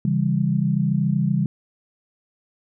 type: chord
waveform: sine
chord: C# diminished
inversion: none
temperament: just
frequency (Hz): 138.59 / 166.31 / 199.57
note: C#3 / E3 / G3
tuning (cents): 0 / +16 / +31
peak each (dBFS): -22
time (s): 0.05-1.46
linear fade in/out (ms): 2
effects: none